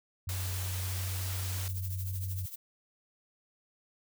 sine tone with pitch glide, 92.5 to 94.17 Hz, F#2 to F#2, 0 to +31 cents, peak -33 dBFS, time 0.27-2.46 s, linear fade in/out 5 ms, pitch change +31 cents, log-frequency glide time 1.09-2.12 s
white noise, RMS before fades -40 dBFS, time 0.29-1.68 s, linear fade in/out 0 ms
violet noise with tremolo, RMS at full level -40 dBFS, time 1.68-2.56 s, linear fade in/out 10 ms, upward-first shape triangle, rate 13 Hz, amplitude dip 80%
effects none

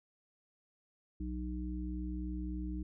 harmonic tone, 61.74 Hz, B1, in tune, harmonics 1 / 3 / 5, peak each -38 / -43 / -42 dBFS, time 1.2-2.83 s, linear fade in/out 5 ms, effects none

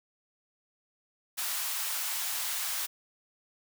white high-pass noise, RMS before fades -33 dBFS, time 1.37-2.87 s, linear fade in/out 20 ms, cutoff 750 Hz, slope 24 dB/octave, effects none

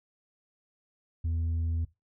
sine tone, 82.41 Hz, E2, in tune, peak -24 dBFS, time 1.24-1.85 s, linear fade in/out 10 ms, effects noise-tail reverb RT60 0.2 s tail -19 dB re dry + tanh soft clip ceiling -26 dBFS

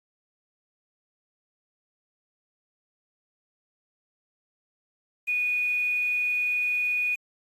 sine tone with quantisation, 2467 Hz, D#7, 15 cents flat, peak -23 dBFS, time 5.27-7.16 s, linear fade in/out 20 ms, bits 8, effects AAC 48 kbps

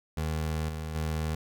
25% pulse tone with level steps, 78.4 Hz, D#2, 14 cents sharp, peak -25 / -30 / -25 dBFS, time 0.17-1.35 s, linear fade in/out 5 ms, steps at 0.69 / 0.95 s, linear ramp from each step 2 ms, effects none

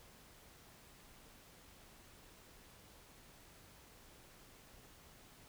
silence, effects pink hiss -61 dBFS RMS until 5.48 s

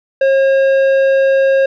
sine tone with tanh clipping, 540 Hz, C#5, 45 cents flat, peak -10 dBFS, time 0.21-1.66 s, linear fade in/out 5 ms, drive 10 dB, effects none

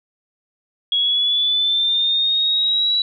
sine exponential sweep, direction up, 3322 to 3930 Hz, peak -15 dBFS, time 0.92-3.02 s, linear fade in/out 2 ms, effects none

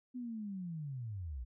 sine linear sweep, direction down, 254.9 to 55 Hz, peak -39 dBFS, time 0.14-1.45 s, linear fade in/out 20 ms, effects none

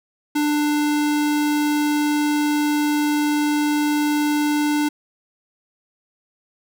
square tone, 296.6 Hz, D4, 17 cents sharp, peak -18 dBFS, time 0.35-4.89 s, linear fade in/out 10 ms, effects none

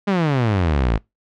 sawtooth exponential sweep, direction down, 207.7 to 51.2 Hz, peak -12 dBFS, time 0.07-0.98 s, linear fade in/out 10 ms, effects noise-tail reverb RT60 0.2 s tail -25 dB re dry + low-pass 3000 Hz 12 dB/octave

